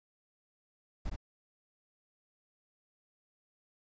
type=noise with echo; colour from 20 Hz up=brown; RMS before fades=-35 dBFS; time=1.05-1.1 s; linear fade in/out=10 ms; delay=62 ms; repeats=1; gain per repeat=-3 dB; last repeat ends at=1.162 s; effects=resampled to 16000 Hz